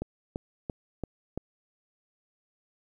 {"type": "click train", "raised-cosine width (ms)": 2, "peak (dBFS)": -19, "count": 5, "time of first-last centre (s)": [0.02, 1.376], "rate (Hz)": 2.95, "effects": ["10-bit"]}